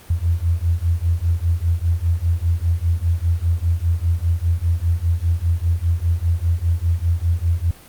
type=beating tone pair; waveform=sine; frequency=82.41 / 87.41 Hz; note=E2 / F2; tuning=0 / +2 cents; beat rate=5 Hz; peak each=-19 dBFS; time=0.1-7.71 s; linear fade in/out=5 ms; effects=pink hiss -44 dBFS RMS until 7.88 s + Opus 24 kbps